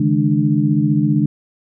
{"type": "tone cluster", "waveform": "sine", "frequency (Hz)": [141.8, 157.1, 210.4, 296.6], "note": ["C#3", "D#3", "G#3", "D4"], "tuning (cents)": [40, 17, 23, 17], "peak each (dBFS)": -18, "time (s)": [0, 1.26], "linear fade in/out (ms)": 5, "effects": []}